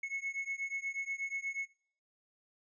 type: beating tone pair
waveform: triangle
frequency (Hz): 2189 / 2197.3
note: C#7 / C#7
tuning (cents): -22 / -16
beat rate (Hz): 8.3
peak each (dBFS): -38 / -38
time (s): 0.03-1.66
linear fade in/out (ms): 5
effects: noise-tail reverb RT60 0.5 s tail -18 dB re dry + resampled to 16000 Hz